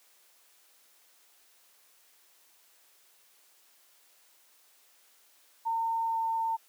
sine tone with pitch glide, 910 to 904.2 Hz, A#5 to A5, -42 to +47 cents, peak -27 dBFS, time 5.65-6.57 s, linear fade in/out 20 ms, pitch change -11 cents, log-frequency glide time 6.07-6.17 s, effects white hiss -63 dBFS RMS until 6.68 s + high-pass 400 Hz 12 dB/octave

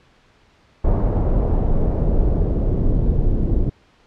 brown noise with low-pass filter sweep, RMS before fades -17 dBFS, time 0.84-3.7 s, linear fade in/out 10 ms, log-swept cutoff 780 to 350 Hz, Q 1.3, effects pink hiss -55 dBFS RMS until 4.06 s + low-pass 4000 Hz 12 dB/octave

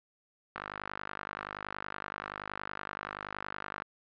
sawtooth tone with band-pass filter, 50.6 Hz, G#1, 44 cents flat, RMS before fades -42 dBFS, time 0.55-3.84 s, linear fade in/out 10 ms, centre 1400 Hz, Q 2.5, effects resampled to 11025 Hz + 10-bit

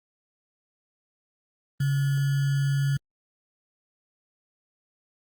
sine tone with sample-and-hold, 139 Hz, C#3, 5 cents sharp, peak -21 dBFS, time 1.8-2.97 s, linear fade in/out 5 ms, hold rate 1575 Hz, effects Opus 24 kbps

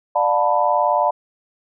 sine chord, B half-diminished seventh, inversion first, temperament just, 592.7 / 711.2 / 889 / 987.8 Hz, D5 / F5 / A5 / B5, +16 / +31 / +18 / 0 cents, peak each -20 dBFS, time 0.15-1.11 s, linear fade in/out 10 ms, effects none

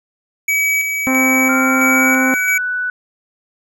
square tone with tremolo, 2279 Hz, C#7, 47 cents sharp, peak -14 dBFS, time 0.48-2.58 s, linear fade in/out 5 ms, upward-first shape square, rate 1.5 Hz, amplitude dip 40%
harmonic tone, 261.6 Hz, C4, in tune, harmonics 1 / 2 / 3 / 4 / 5 / 6 / 7 / 8 / 9, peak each -15 / -23 / -25 / -26 / -28 / -32 / -33 / -37 / -34 dBFS, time 1.07-2.34 s, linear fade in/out 0 ms
sine tone with pitch glide, 1395 to 1486.5 Hz, F6 to F#6, -2 to +8 cents, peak -17 dBFS, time 1.49-2.9 s, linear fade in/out 2 ms, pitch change +110 cents, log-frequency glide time 1.86-2.25 s
effects none

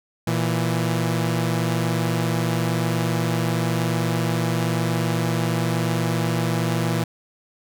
sawtooth tone pair together, 117.4 / 165.6 Hz, A#2 / E3, +13 / +8 cents, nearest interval tritone, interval 595 cents, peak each -19 dBFS, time 0.27-7.04 s, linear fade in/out 5 ms, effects none

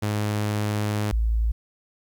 sawtooth / sine tone pair in turn, 105 / 55.62 Hz, G#2 / A1, +19 / +19 cents, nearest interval major seventh, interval 1100 cents, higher first, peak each -19 dBFS, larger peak neither, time 0.02-1.12 / 1.12-1.52 s, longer first, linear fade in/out 10 ms, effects 10-bit

